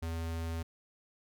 square tone, 82.41 Hz, E2, in tune, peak -35 dBFS, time 0.02-0.63 s, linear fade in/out 10 ms, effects none

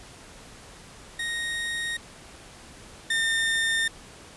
30% pulse tone pair in turn, 1864.7 / 1812.7 Hz, A#6 / A#6, 0 / -49 cents, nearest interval unison, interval 49 cents, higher first, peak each -25 / -20 dBFS, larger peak second, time 1.19-1.97 / 3.1-3.88 s, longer neither, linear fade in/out 5 ms, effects pink hiss -47 dBFS RMS until 4.36 s + resampled to 24000 Hz

